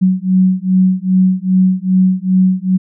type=beating tone pair; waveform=sine; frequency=185 / 187.5 Hz; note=F#3 / F#3; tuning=0 / +23 cents; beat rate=2.5 Hz; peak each=-12 dBFS; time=0.01-2.78 s; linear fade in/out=20 ms; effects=none